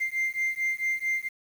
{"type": "beating tone pair", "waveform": "sine", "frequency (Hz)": [2093, 2097.5], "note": ["C7", "C7"], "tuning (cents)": [0, 4], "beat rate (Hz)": 4.5, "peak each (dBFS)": -27, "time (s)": [0, 1.29], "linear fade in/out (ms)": 20, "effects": ["tanh soft clip ceiling -22 dBFS", "8-bit"]}